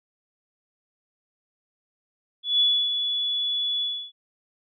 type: tone with ADSR envelope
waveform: sine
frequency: 3419 Hz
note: G#7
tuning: 50 cents sharp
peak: -16 dBFS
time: 2.43-4.12 s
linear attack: 170 ms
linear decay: 290 ms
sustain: -7 dB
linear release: 300 ms
effects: none